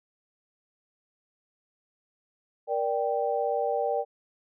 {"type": "chord", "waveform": "sine", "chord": "G minor", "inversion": "first", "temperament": "just", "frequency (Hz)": [470.4, 588, 784], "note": ["Bb4", "D5", "G5"], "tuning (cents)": [16, 2, 0], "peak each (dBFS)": -29, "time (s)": [2.67, 4.05], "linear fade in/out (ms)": 50, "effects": []}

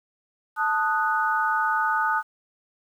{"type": "chord", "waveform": "sine", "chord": "D# diminished", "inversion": "second", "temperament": "equal", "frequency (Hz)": [880, 1244.5, 1480], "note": ["A5", "D#6", "F#6"], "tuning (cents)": [0, 0, 0], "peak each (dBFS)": -25, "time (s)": [0.56, 2.23], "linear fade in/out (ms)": 50, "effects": ["9-bit"]}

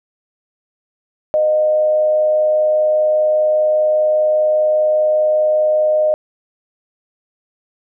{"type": "tone with frequency modulation", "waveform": "sine", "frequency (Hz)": 615, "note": "D#5", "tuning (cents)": -20, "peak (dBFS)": -11, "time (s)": [1.34, 6.14], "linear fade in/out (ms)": 0, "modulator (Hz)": 105, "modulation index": 0.24, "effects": []}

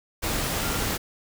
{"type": "tone in noise", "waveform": "sine", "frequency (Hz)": 1393, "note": "F6", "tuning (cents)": -5, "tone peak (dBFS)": -37, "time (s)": [0.62, 0.85], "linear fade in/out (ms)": 20, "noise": "pink", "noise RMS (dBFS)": -27, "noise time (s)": [0.22, 0.98], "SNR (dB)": -13, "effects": []}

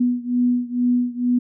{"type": "beating tone pair", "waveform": "sine", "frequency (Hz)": [244.6, 246.8], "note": ["B3", "B3"], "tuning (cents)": [-16, -1], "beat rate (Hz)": 2.2, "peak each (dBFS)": [-19, -21], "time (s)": [0, 1.39], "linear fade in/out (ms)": 10, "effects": []}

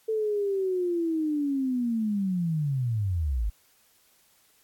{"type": "linear sweep", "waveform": "sine", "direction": "down", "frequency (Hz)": [445, 47.41], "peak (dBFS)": -24, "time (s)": [0.08, 3.5], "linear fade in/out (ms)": 10, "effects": ["white hiss -63 dBFS RMS until 4.63 s", "AAC 64 kbps"]}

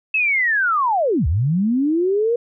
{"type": "linear two-way sweep", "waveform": "sine", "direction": "down then up", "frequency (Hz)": [2637, 66, 483.6], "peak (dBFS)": -15, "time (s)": [0.14, 2.36], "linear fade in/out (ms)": 5, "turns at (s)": 1.27, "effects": []}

